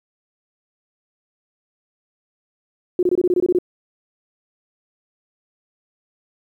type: tone bursts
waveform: sine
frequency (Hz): 359.5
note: F#4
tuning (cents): -50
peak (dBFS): -13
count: 10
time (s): 2.99-3.587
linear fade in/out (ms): 2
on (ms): 39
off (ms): 23
effects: 9-bit